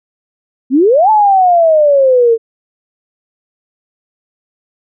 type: exponential two-way sweep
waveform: sine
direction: up then down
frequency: 244 to 880 to 446 Hz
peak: -5 dBFS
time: 0.7-2.38 s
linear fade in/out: 50 ms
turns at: 1.1 s
effects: none